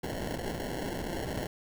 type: noise with sample-and-hold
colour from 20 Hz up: white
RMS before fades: -35 dBFS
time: 0.03-1.47 s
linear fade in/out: 5 ms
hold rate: 1225 Hz
effects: none